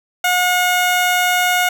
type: tone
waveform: 15% pulse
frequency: 722 Hz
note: F#5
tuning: 43 cents flat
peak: -7 dBFS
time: 0.24-1.69 s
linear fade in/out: 5 ms
effects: none